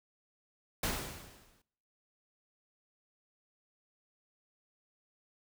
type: noise with exponential decay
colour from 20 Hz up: pink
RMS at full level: -31 dBFS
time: 0.83-1.62 s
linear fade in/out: 5 ms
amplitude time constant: 170 ms
effects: noise-tail reverb RT60 0.9 s tail -25 dB re dry